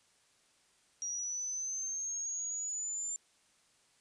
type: linear sweep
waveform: sine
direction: up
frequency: 5720 to 7220 Hz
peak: -35 dBFS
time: 1.02-3.16 s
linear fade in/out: 0 ms
effects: white hiss -69 dBFS RMS until 4 s + resampled to 22050 Hz